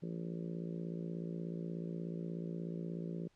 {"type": "harmonic tone", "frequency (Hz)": 56.6, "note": "A1", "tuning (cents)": 50, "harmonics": [3, 4, 5, 6, 7, 8, 9, 10], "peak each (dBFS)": [-40, -49, -52, -49, -49, -54, -56, -58], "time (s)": [0.02, 3.28], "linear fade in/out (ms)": 10, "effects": ["pink hiss -73 dBFS RMS until 3.35 s", "low-pass 6000 Hz 12 dB/octave"]}